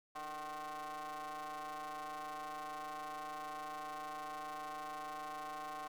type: ring-modulated tone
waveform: 40% pulse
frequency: 154.9 Hz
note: D#3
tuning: 7 cents flat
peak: -39 dBFS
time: 0.15-5.88 s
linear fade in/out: 10 ms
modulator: 916 Hz
effects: none